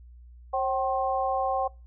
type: tone cluster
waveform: sine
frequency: 537 / 770 / 1066 Hz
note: C5 / G5 / C6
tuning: +45 / -31 / +32 cents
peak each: -29 / -26 / -31 dBFS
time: 0.53-1.68 s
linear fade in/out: 10 ms
effects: noise-tail reverb RT60 0.3 s tail -24 dB re dry + added 60 Hz sine -46 dBFS peak until 1.86 s